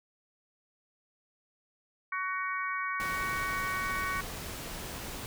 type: harmonic tone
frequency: 374.2 Hz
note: F#4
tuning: 20 cents sharp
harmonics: 3 / 4 / 5 / 6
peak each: -34 / -37 / -38 / -38 dBFS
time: 2.12-4.21 s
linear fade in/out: 5 ms
type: noise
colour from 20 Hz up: pink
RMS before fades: -40 dBFS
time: 3-5.26 s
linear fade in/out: 0 ms
effects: none